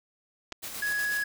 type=clicks; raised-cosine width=0.2 ms; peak=-20 dBFS; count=2; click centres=0.522 / 0.525 s
type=noise with tremolo; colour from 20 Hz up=white; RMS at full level=-37 dBFS; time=0.62-1.24 s; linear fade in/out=20 ms; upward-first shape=square; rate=8.1 Hz; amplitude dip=35%
type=tone; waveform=triangle; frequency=1673 Hz; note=G#6; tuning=12 cents sharp; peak=-25 dBFS; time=0.82-1.24 s; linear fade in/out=5 ms
effects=none